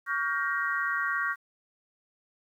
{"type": "chord", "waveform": "sine", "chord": "G half-diminished seventh", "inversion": "second", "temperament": "just", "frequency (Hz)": [1128.9, 1411.2, 1568, 1881.6], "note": ["Db6", "F6", "G6", "Bb6"], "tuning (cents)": [31, 18, 0, 16], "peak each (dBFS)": -32, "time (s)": [0.06, 1.36], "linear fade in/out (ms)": 50, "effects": ["10-bit"]}